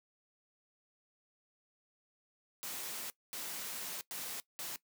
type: noise bursts at uneven times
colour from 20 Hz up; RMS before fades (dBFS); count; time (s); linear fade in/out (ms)
white; -42; 4; 2.63-3.1 / 3.33-4.01 / 4.11-4.4 / 4.59-4.76; 0
effects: noise-tail reverb RT60 0.1 s tail -19 dB re dry + high-pass 150 Hz 12 dB/octave